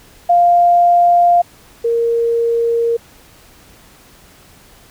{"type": "tone pair in turn", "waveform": "sine", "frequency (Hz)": [698.5, 465.2], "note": ["F5", "A#4"], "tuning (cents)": [0, -4], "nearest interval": "perfect fifth", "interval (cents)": 704, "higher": "first", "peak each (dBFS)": [-7, -12], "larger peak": "first", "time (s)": [[0.29, 1.42], [1.84, 2.97]], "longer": "neither", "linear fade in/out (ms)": 10, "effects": ["pink hiss -45 dBFS RMS until 4.9 s"]}